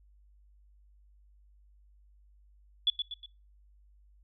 sine tone with echo, 3426 Hz, A7, 47 cents flat, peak -22 dBFS, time 2.87-2.9 s, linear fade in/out 2 ms, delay 120 ms, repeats 3, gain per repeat -7 dB, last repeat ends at 3.26 s, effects noise-tail reverb RT60 0.3 s tail -23 dB re dry + added 50 Hz sine -58 dBFS peak until 4.23 s

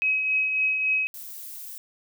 sine tone with tremolo, 2546 Hz, D#7, 39 cents sharp, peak -19 dBFS, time 0.02-1.07 s, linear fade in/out 0 ms, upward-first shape triangle, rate 3.6 Hz, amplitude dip 45%
violet noise, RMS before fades -39 dBFS, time 1.14-1.78 s, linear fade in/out 2 ms
effects none

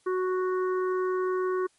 harmonic tone, 370 Hz, F#4, in tune, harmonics 1 / 3 / 4 / 5, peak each -25 / -33 / -40 / -47 dBFS, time 0.06-1.67 s, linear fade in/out 10 ms, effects white hiss -66 dBFS RMS until 1.78 s + MP3 48 kbps

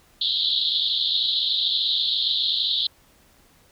white band-pass noise, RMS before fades -23 dBFS, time 0.21-2.87 s, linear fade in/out 5 ms, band 3300 to 4200 Hz, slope 96 dB/octave, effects pink hiss -57 dBFS RMS until 3.71 s

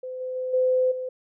sine tone with level steps, 511 Hz, C5, 41 cents flat, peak -31 / -28 / -26 / -18 / -28 dBFS, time 0.03-1.09 s, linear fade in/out 5 ms, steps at 0.2 / 0.35 / 0.53 / 0.91 s, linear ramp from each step 10 ms, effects none

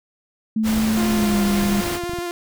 sine tone with pitch glide, 219.3 to 202.3 Hz, A3 to G#3, -6 to -45 cents, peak -17 dBFS, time 0.56-1.81 s, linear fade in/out 5 ms, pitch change -139 cents, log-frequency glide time 1.05-1.44 s
pink noise, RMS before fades -27 dBFS, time 0.63-2 s, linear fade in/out 50 ms
sawtooth tone with vibrato, 349.2 Hz, F4, in tune, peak -21 dBFS, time 0.97-2.31 s, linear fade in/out 0 ms, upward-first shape square, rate 12 Hz, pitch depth 13 cents each way
clicks, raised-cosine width 5 ms, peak -21 dBFS, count 11, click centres 1.172 / 1.294 / 1.339 / 1.469 / 1.543 / 1.659 / 1.73 / 2.037 / 2.095 / 2.135 / 2.187 s
effects none

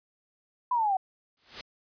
sine exponential sweep, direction down, 1013 to 741 Hz, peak -23 dBFS, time 0.71-0.97 s, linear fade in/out 5 ms
white noise with exponential growth, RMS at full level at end -33 dBFS, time 1.37-1.61 s, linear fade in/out 1 ms, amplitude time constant 51 ms
effects resampled to 11025 Hz

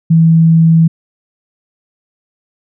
sine tone, 163.5 Hz, E3, 14 cents flat, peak -4 dBFS, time 0.1-0.88 s, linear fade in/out 10 ms, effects none

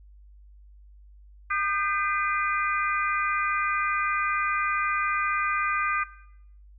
harmonic tone with a mistuned harmonic, 404.8 Hz, G#4, 44 cents flat, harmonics 3 / 4 / 5 / 6, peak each -27 / -29 / -31 / -33 dBFS, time 1.5-6.04 s, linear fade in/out 10 ms, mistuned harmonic 4, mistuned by -65 cents, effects noise-tail reverb RT60 0.7 s tail -17 dB re dry + added 50 Hz sine -48 dBFS peak until 6.78 s

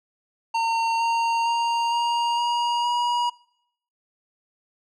square tone with pitch steps, 913 / 922.5 / 932.2 / 941.9 / 951.8 / 961.7 Hz, A#5 / A#5 / A#5 / A#5 / A#5 / B5, -36 / -18 / 0 / +18 / +36 / -46 cents, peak -21 dBFS, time 0.54-3.3 s, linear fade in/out 10 ms, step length 460 ms, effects noise-tail reverb RT60 0.7 s tail -22 dB re dry + low-pass 5000 Hz 12 dB/octave

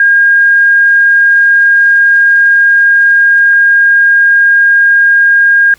sine tone, 1619 Hz, G#6, 45 cents flat, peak -3 dBFS, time 0-5.74 s, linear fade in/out 2 ms, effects pink hiss -44 dBFS RMS until 5.78 s + Opus 32 kbps

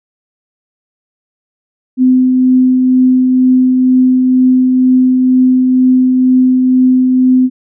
sine tone with tremolo, 255.6 Hz, C4, 40 cents flat, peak -4 dBFS, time 1.97-7.5 s, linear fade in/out 50 ms, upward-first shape triangle, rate 2.1 Hz, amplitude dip 30%, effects none

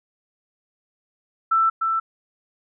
sine tone with echo, 1330 Hz, E6, 15 cents sharp, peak -15 dBFS, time 1.51-1.7 s, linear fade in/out 10 ms, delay 300 ms, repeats 1, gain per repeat -4 dB, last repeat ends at 2 s, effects none

